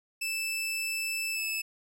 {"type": "tone with pitch glide", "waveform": "sawtooth", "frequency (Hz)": [2637, 2616], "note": ["E7", "E7"], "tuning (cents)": [0, -14], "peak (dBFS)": -27, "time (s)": [0.21, 1.62], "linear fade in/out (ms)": 10, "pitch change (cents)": -14, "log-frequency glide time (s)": [1.32, 1.4], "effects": []}